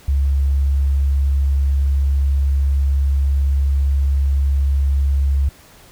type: tone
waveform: sine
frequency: 69.1 Hz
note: C#2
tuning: 5 cents flat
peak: -13 dBFS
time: 0.08-5.49 s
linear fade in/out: 5 ms
effects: pink hiss -46 dBFS RMS until 5.91 s